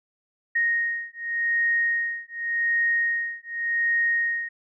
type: beating tone pair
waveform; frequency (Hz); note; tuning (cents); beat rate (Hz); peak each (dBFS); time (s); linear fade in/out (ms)
sine; 1864.7 / 1865.57; A#6 / A#6; 0 / +1; 0.87; -25; 0.55-4.49; 10
effects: none